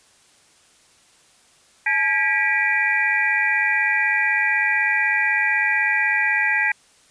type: tone cluster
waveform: sine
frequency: 855 / 1625 / 1946 / 2318 / 2414 Hz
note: A5 / G#6 / B6 / D7 / D7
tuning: -50 / -38 / -26 / -23 / +47 cents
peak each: -27 / -23 / -20 / -25 / -26 dBFS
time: 1.86-6.72 s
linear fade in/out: 5 ms
effects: white hiss -55 dBFS RMS until 7.1 s + resampled to 22050 Hz